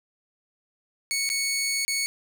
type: tone with dropouts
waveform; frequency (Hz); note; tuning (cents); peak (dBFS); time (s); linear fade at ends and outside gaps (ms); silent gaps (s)
15% pulse; 2217; C#7; 0; -18; 1.11-2.06; 0; 1.291-1.3 / 1.85-1.88
effects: none